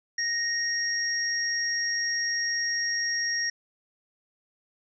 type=tone pair together; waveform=sine; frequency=1864.7 / 5599 Hz; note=A#6 / F8; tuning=0 / +4 cents; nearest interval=octave + perfect fifth; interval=1904 cents; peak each=-28 dBFS; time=0.18-3.5 s; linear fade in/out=5 ms; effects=none